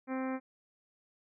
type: harmonic tone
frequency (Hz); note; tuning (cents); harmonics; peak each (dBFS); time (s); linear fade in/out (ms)
261.4; C4; -1; 1 / 2 / 3 / 4 / 5 / 6 / 7 / 8 / 9; -34 / -40 / -44 / -46 / -48 / -50 / -51 / -52 / -53; 0.07-0.4; 50
effects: none